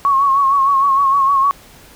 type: tone with vibrato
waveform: sine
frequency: 1100 Hz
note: C#6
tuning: 14 cents flat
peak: -10 dBFS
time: 0.05-1.51 s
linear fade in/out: 0 ms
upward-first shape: sine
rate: 6.5 Hz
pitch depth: 50 cents each way
effects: pink hiss -43 dBFS RMS until 1.95 s